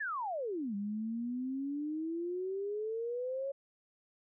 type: exponential two-way sweep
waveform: sine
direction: down then up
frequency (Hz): 1808 to 198.4 to 557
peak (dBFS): -34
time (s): 0-3.52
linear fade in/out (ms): 10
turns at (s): 0.75
effects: none